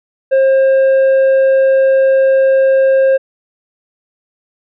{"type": "tone with tanh clipping", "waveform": "sine", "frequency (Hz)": 534, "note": "C5", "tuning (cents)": 35, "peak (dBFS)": -8, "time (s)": [0.31, 3.18], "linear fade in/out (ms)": 20, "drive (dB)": 5, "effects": []}